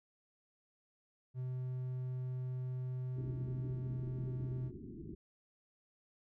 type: tone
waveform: triangle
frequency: 127.5 Hz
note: C3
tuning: 44 cents flat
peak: -35 dBFS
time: 1.34-4.72 s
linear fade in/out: 50 ms
type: low-pass noise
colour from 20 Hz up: white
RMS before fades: -48 dBFS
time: 3.16-5.15 s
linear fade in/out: 5 ms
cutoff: 390 Hz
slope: 96 dB/octave
effects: none